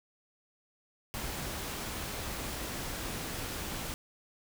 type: noise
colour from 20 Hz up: pink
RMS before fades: -38 dBFS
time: 1.14-3.94 s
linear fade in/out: 0 ms
effects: none